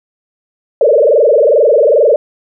sine tone with frequency modulation, 523.3 Hz, C5, in tune, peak -5 dBFS, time 0.81-2.16 s, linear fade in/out 2 ms, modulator 22.4 Hz, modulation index 3.9, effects none

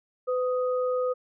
sine tone pair together, 504 / 1247.5 Hz, B4 / D#6, +35 / +4 cents, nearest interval octave + major third, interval 1569 cents, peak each -24 / -33 dBFS, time 0.27-1.14 s, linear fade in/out 20 ms, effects none

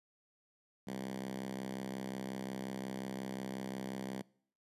5% pulse tone with high-pass filter, 65.6 Hz, C2, 5 cents sharp, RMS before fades -42 dBFS, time 0.87-4.22 s, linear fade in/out 5 ms, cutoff 180 Hz, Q 3.2, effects noise-tail reverb RT60 0.6 s tail -24 dB re dry + resampled to 32000 Hz

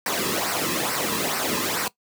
pink noise with flanger, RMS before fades -25 dBFS, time 0.06-1.88 s, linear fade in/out 2 ms, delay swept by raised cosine 0.29 to 1.39 ms, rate 2.3 Hz, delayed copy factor -0.65, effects noise-tail reverb RT60 0.1 s tail -19 dB re dry + high-pass 150 Hz 12 dB/octave

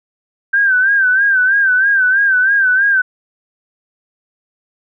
sine tone with vibrato, 1561 Hz, G6, 8 cents flat, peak -9 dBFS, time 0.53-3.02 s, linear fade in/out 10 ms, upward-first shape sine, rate 3.1 Hz, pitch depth 86 cents each way, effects none

